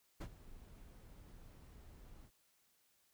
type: noise with ADSR envelope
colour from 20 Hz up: brown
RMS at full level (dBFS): -39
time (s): 0.2-2.31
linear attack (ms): 15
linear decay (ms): 62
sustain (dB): -18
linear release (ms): 67
effects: white hiss -75 dBFS RMS until 3.13 s